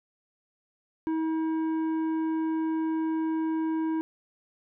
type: tone with tanh clipping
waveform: triangle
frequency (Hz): 320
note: D#4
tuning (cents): +49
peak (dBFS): -27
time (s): 1.07-4.01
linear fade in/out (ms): 0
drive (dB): 13
effects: none